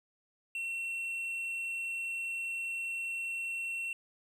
triangle tone with hard clipping, 2715 Hz, F7, 50 cents flat, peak -35 dBFS, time 0.55-3.93 s, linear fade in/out 2 ms, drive 6 dB, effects none

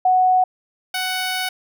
sine / 10% pulse tone pair in turn, 740 / 744 Hz, F#5 / F#5, 0 / +9 cents, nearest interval unison, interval 9 cents, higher second, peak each -12 / -13 dBFS, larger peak first, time 0.05-0.44 / 0.94-1.49 s, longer second, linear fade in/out 5 ms, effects none

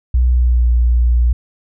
sine tone with pitch glide, 61.74 to 59.77 Hz, B1 to A#1, 0 to +44 cents, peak -9 dBFS, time 0.14-1.33 s, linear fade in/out 5 ms, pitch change -56 cents, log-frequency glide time 0.32-0.68 s, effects none

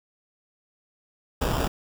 pink noise with sample-and-hold, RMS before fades -25 dBFS, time 1.41-1.68 s, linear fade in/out 10 ms, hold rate 2100 Hz, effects none

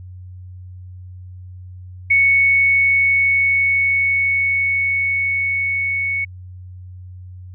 sine tone with level ramp, 2217 Hz, C#7, in tune, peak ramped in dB -10 to -18 dBFS, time 2.1-6.25 s, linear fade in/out 10 ms, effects added 91 Hz sine -33 dBFS peak until 7.54 s

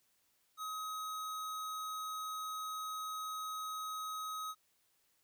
square tone, 1267 Hz, D#6, 31 cents sharp, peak -40 dBFS, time 0.57-4.55 s, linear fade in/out 50 ms, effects white hiss -75 dBFS RMS until 5.23 s

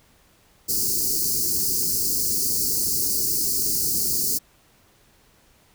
white band-stop noise, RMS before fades -23 dBFS, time 0.68-4.39 s, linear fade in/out 20 ms, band 450 to 4400 Hz, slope 96 dB/octave, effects pink hiss -58 dBFS RMS until 5.74 s

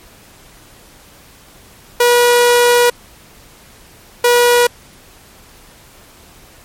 sawtooth tone bursts at uneven times, 483.4 Hz, B4, 37 cents flat, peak -4 dBFS, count 2, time 2-2.9 / 4.24-4.67 s, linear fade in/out 5 ms, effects pink hiss -43 dBFS RMS until 6.64 s + MP3 64 kbps

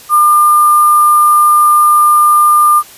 sine tone with sample-and-hold, 1201 Hz, D6, 38 cents sharp, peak -4 dBFS, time 0.09-2.83 s, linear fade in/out 50 ms, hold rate 11025 Hz, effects white hiss -36 dBFS RMS until 2.97 s + resampled to 32000 Hz

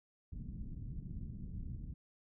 pink low-pass noise, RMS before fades -44 dBFS, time 0.32-1.94 s, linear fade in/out 10 ms, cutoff 210 Hz, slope 24 dB/octave, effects none

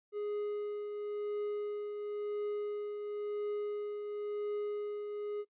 triangle tone with tremolo, 415.3 Hz, G#4, in tune, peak -31 dBFS, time 0.12-5.45 s, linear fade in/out 50 ms, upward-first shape triangle, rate 0.96 Hz, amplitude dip 45%, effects noise-tail reverb RT60 0.1 s tail -25 dB re dry + resampled to 8000 Hz

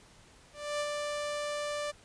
sawtooth tone with ADSR envelope, 589 Hz, D5, 5 cents sharp, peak -26 dBFS, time 0.53-1.92 s, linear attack 270 ms, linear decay 53 ms, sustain -3 dB, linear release 19 ms, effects pink hiss -58 dBFS RMS until 2.04 s + resampled to 22050 Hz

